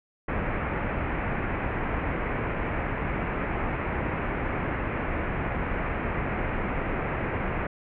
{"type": "low-pass noise", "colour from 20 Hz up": "pink", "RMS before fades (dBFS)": -29, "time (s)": [0.28, 7.67], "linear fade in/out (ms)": 5, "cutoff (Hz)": 2400, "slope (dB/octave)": 48, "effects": []}